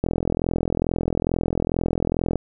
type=click train; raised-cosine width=2 ms; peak=-8 dBFS; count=99; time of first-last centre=0.04-2.357 s; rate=42.3 Hz; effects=none